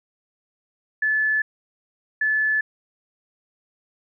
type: tone pair in turn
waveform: sine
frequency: 1732 / 1732 Hz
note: A6 / A6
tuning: -28 / -28 cents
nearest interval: unison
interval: 0 cents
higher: neither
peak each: -18 dBFS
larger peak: neither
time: 1.02-1.42 / 2.21-2.61 s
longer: neither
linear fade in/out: 5 ms
effects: none